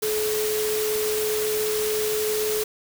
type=tone in noise; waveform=sine; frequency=428.4 Hz; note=A4; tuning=46 cents flat; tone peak=-23 dBFS; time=0.02-2.64 s; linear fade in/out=10 ms; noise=white; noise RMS=-29 dBFS; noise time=0.02-2.64 s; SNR=+3 dB; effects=none